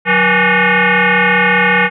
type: tone with frequency modulation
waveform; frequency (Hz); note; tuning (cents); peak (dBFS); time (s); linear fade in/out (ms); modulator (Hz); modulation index
sine; 182.9; F#3; -20; -8; 0.05-1.9; 50; 331; 6.9
effects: none